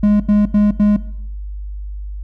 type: tone bursts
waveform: triangle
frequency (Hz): 207.7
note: G#3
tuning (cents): 0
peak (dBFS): -7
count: 4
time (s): 0.03-0.965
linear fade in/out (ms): 5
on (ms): 170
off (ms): 85
effects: noise-tail reverb RT60 0.7 s tail -17 dB re dry + added 50 Hz sine -24 dBFS peak until 2.23 s